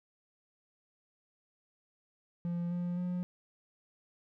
triangle tone with pitch steps, 172.8 / 175.82 / 178.89 Hz, F3 / F3 / F3, -18 / +12 / +42 cents, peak -30 dBFS, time 2.45-3.23 s, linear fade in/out 0 ms, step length 260 ms, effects none

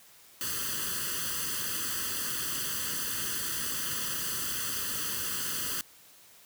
white noise with comb filter, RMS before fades -33 dBFS, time 0.41-5.81 s, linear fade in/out 0 ms, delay 0.65 ms, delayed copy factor +1, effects white hiss -56 dBFS RMS until 6.45 s + high-pass 60 Hz 12 dB/octave

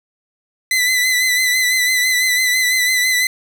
sawtooth tone with vibrato, 2010 Hz, B6, 30 cents sharp, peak -10 dBFS, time 0.71-3.27 s, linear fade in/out 2 ms, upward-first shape sine, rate 6 Hz, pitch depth 38 cents each way, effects none

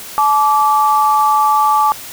sine tone pair together, 860 / 1163 Hz, A5 / D6, -40 / -17 cents, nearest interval perfect fourth, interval 523 cents, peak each -12 dBFS, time 0.18-1.92 s, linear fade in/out 0 ms, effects white hiss -31 dBFS RMS until 2.12 s

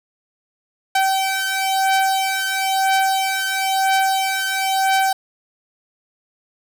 sawtooth beating tone pair, 770 / 771 Hz, G5 / G5, -31 / -29 cents, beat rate 1 Hz, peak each -15 / -17 dBFS, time 0.95-5.13 s, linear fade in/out 5 ms, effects none

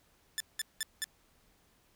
10% pulse tone bursts, 1755 Hz, A6, 5 cents flat, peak -23 dBFS, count 4, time 0.38-1.042 s, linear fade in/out 0 ms, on 23 ms, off 190 ms, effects pink hiss -68 dBFS RMS until 1.95 s

